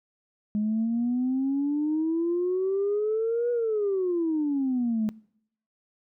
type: exponential two-way sweep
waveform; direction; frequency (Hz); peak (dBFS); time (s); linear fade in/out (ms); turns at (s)
sine; up then down; 208.1 to 485.9 to 210.8; -22; 0.55-5.09; 0; 3.51
effects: noise-tail reverb RT60 0.7 s tail -24 dB re dry + tanh soft clip ceiling -19 dBFS